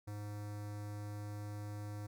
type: tone with notch filter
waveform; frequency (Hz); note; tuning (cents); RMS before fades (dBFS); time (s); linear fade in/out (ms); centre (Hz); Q
square; 103.83; G#2; 0; -44; 0.07-2.07; 10; 3000; 1.1
effects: none

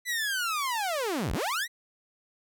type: linear two-way sweep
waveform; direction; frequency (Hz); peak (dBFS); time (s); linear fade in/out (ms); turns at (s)
sawtooth; down then up; 2010 to 31 to 2010; -24; 0.05-1.68; 50; 1.33
effects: none

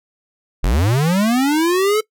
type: linear sweep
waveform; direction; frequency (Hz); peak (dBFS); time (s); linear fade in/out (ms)
square; up; 34.65 to 440; -14; 0.63-2.01; 10
effects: noise-tail reverb RT60 0.1 s tail -21 dB re dry

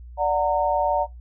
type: chord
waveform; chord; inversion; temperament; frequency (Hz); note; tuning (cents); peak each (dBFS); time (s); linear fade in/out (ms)
sine; D augmented; none; just; 587.3 / 734.2 / 917.7; D5 / F#5 / A#5; 0 / -14 / -27; -23; 0.17-1.07; 50
effects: noise-tail reverb RT60 0.2 s tail -23 dB re dry + added 60 Hz sine -38 dBFS peak until 1.2 s

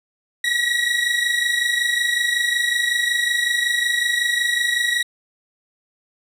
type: tone pair together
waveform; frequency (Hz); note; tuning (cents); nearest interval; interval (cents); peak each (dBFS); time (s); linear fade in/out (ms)
30% pulse; 1900.6 / 1926; A#6 / B6; +33 / -44; unison; 23; -19 / -17; 0.44-5.03; 5
effects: low-pass 11000 Hz 12 dB/octave

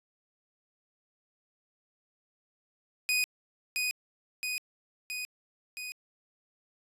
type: tone with echo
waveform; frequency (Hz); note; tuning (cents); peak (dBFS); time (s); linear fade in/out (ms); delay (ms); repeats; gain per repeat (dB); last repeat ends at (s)
sawtooth; 2489; D#7; 0; -22; 3.09-3.24; 0; 670; 4; -3; 5.92
effects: resampled to 32000 Hz

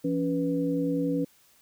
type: tone cluster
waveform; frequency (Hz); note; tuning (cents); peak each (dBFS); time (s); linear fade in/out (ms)
sine; 169.7 / 280.3 / 491; F3 / C#4 / B4; -49 / +19 / -10; -31 / -26 / -31; 0.04-1.25; 10
effects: white hiss -61 dBFS RMS until 1.61 s

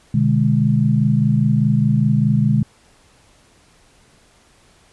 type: chord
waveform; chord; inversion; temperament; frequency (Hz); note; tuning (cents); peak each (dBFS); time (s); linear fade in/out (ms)
sine; G# diminished; first; just; 124.59 / 149.51 / 207.7; B2 / D3 / G#3; +16 / +31 / 0; -17; 0.14-2.63; 5
effects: pink hiss -53 dBFS RMS until 4.92 s + resampled to 24000 Hz

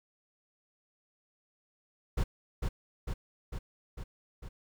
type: noise with echo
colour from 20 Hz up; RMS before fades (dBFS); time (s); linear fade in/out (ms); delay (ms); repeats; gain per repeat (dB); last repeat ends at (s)
brown; -28; 2.17-2.24; 10; 450; 5; -3; 4.49
effects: none

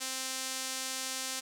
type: tone with band-pass filter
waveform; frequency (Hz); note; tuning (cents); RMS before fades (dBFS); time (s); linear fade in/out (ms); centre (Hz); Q
sawtooth; 261.6; C4; 0; -37; 0-1.41; 20; 7200; 0.98
effects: none

